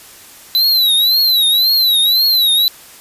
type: tone with vibrato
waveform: square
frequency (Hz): 3981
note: B7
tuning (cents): +13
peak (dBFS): -10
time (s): 0.55-2.68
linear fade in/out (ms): 0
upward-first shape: triangle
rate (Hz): 1.9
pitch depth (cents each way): 150
effects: white hiss -39 dBFS RMS until 3 s + resampled to 32000 Hz